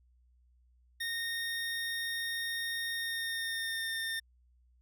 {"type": "tone with pitch glide", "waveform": "25% pulse", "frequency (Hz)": [1847, 1814.2], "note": ["A#6", "A#6"], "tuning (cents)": [-16, -47], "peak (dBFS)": -30, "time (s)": [1, 4.2], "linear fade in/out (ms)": 10, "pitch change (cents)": -31, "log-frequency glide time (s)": [2.93, 3.93], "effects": ["added 61 Hz sine -63 dBFS peak until 4.81 s"]}